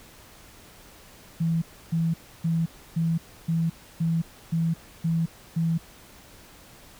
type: tone bursts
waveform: sine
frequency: 164.81 Hz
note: E3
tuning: in tune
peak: -21 dBFS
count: 9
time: 1.4-5.78 s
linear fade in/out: 10 ms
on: 220 ms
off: 300 ms
effects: pink hiss -50 dBFS RMS until 6.99 s